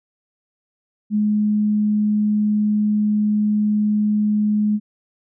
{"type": "tone", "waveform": "sine", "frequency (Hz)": 210.4, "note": "G#3", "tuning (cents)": 23, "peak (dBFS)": -15, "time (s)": [1.1, 4.8], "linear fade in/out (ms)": 50, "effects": []}